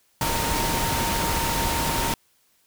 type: tone in noise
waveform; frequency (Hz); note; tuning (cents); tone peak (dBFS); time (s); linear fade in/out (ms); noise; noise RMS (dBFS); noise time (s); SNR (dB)
sine; 922; A#5; -19; -28; 0.21-2.14; 2; pink; -25; 0.21-2.14; -6
effects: white hiss -64 dBFS RMS until 2.66 s